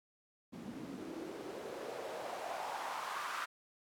white noise with band-pass filter sweep, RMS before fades -43 dBFS, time 0.52-3.46 s, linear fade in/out 20 ms, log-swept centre 210 to 1300 Hz, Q 3.1, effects none

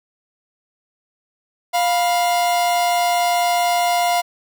45% pulse tone pair together, 701 / 980.5 Hz, F5 / B5, +6 / -13 cents, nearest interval tritone, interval 581 cents, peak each -16 / -24 dBFS, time 1.73-4.22 s, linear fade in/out 20 ms, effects none

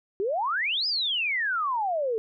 sine exponential two-way sweep, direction up then down, 371.8 to 5140 to 427.6 Hz, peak -24 dBFS, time 0.2-2.18 s, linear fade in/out 0 ms, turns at 0.87 s, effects none

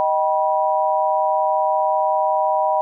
sine chord, Eb augmented, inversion none, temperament just, 622.3 / 777.8 / 972.3 Hz, Eb5 / G5 / B5, 0 / -14 / -27 cents, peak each -20 dBFS, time 0-2.81 s, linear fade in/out 0 ms, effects none

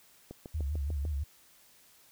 click train, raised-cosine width 2 ms, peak -29 dBFS, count 6, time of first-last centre 0.31-1.052 s, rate 6.74 Hz
sine tone with vibrato, 73.42 Hz, D2, in tune, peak -30 dBFS, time 0.54-1.24 s, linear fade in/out 10 ms, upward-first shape sine, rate 6 Hz, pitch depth 120 cents each way
effects white hiss -61 dBFS RMS until 2.11 s

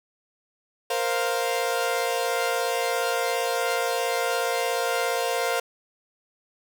sawtooth chord, Bb suspended second, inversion none, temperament equal, 466.2 / 523.3 / 698.5 Hz, Bb4 / C5 / F5, 0 / 0 / 0 cents, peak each -24 dBFS, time 0.9-5.6 s, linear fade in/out 5 ms, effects none

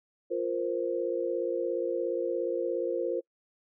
sine chord, F suspended fourth, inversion none, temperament equal, 349.2 / 466.2 / 523.3 Hz, F4 / Bb4 / C5, 0 / 0 / 0 cents, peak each -32 dBFS, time 0.3-3.21 s, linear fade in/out 20 ms, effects noise-tail reverb RT60 0.1 s tail -26 dB re dry

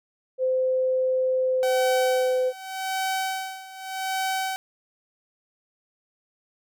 sine tone with pitch glide, 516 to 509.8 Hz, C5 to C5, -24 to -45 cents, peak -20 dBFS, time 0.38-2.53 s, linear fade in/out 50 ms, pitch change -21 cents, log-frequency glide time 1.4-2.37 s
sawtooth tone with tremolo, 762 Hz, G5, 49 cents flat, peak -20 dBFS, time 1.63-4.56 s, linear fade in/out 0 ms, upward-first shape sine, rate 0.85 Hz, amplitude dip 85%
effects none

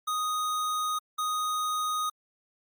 square tone pair in turn, 1244.5 / 1244.5 Hz, D#6 / D#6, 0 / 0 cents, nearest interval unison, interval 0 cents, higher neither, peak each -28 dBFS, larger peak neither, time 0.07-0.99 / 1.18-2.1 s, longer neither, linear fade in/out 10 ms, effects Opus 48 kbps

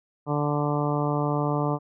harmonic tone, 146.83 Hz, D3, in tune, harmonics 1 / 2 / 3 / 4 / 5 / 6 / 7 / 8, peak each -26 / -29 / -31 / -32 / -33 / -34 / -34 / -35 dBFS, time 0.26-1.79 s, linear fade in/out 50 ms, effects none

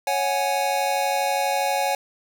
square chord, C# suspended fourth, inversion none, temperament just, 554.4 / 739.2 / 831.5 Hz, C#5 / F#5 / G#5, 0 / -2 / +2 cents, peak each -27 / -26 / -25 dBFS, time 0.07-1.95 s, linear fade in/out 2 ms, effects none

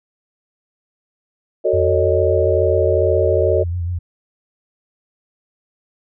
sine chord, D# half-diminished seventh, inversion first, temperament just, 373.4 / 448 / 560 / 622.3 Hz, F#4 / A4 / C#5 / D#5, +16 / +31 / +18 / 0 cents, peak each -19 dBFS, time 1.64-3.64 s, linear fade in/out 20 ms
sine tone with vibrato, 87.2 Hz, F2, 2 cents flat, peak -19 dBFS, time 1.73-3.99 s, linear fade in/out 10 ms, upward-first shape sine, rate 7 Hz, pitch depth 56 cents each way
effects none

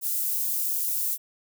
white high-pass noise, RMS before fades -27 dBFS, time 0.01-1.18 s, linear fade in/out 50 ms, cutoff 11000 Hz, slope 12 dB/octave, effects none

